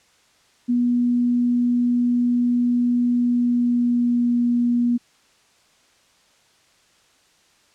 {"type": "tone with pitch glide", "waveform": "sine", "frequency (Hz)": [242.8, 240.3], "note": ["B3", "B3"], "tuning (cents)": [-29, -47], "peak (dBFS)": -16, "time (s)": [0.68, 4.98], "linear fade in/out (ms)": 20, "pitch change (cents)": -18, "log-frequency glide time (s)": [3.12, 4.38], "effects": ["white hiss -58 dBFS RMS until 7.74 s", "low-pass 7000 Hz 12 dB/octave"]}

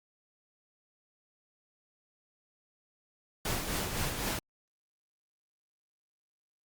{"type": "noise with tremolo", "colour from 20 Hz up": "pink", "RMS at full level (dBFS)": -32, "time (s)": [3.45, 4.39], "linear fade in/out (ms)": 2, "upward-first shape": "sine", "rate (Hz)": 3.9, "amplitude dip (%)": 45, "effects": ["Opus 48 kbps"]}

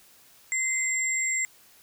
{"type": "tone pair together", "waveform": "sine", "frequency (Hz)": [2062, 7461], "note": ["C7", "A#8"], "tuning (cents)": [-26, 1], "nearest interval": "octave + minor seventh", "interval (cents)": 2227, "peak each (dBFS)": -27, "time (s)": [0.52, 1.45], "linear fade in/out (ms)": 0, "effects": ["white hiss -56 dBFS RMS until 1.82 s"]}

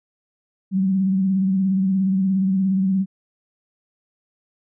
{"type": "tone with vibrato", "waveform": "sine", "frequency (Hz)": 190.9, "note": "G3", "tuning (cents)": -46, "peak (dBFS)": -16, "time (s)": [0.71, 3.06], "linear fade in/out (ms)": 50, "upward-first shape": "sine", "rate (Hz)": 17, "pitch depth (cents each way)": 46, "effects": []}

